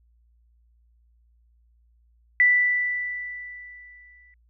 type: tone with exponential decay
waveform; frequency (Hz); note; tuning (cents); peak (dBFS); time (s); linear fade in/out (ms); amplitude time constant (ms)
sine; 1975.5; B6; 0; -13; 2.4-4.34; 1; 420
effects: added 58 Hz sine -58 dBFS peak until 4.49 s